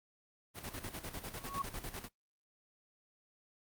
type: noise with tremolo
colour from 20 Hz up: pink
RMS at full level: -42 dBFS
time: 0.54-2.09 s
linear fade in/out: 50 ms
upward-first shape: square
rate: 10 Hz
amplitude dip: 65%
type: tone with exponential growth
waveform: sine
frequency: 1108.7 Hz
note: C#6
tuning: in tune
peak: -31 dBFS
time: 1.33-1.62 s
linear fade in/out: 5 ms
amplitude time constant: 63 ms
effects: noise-tail reverb RT60 0.1 s tail -17 dB re dry + Opus 32 kbps